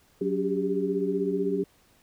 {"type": "tone cluster", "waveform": "sine", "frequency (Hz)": [185.8, 283, 384.2, 400], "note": ["F#3", "C#4", "G4", "G4"], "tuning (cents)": [7, 36, -35, 35], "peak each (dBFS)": [-31, -31, -32, -27], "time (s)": [0.21, 1.64], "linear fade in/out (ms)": 5, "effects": ["pink hiss -62 dBFS RMS until 2.02 s"]}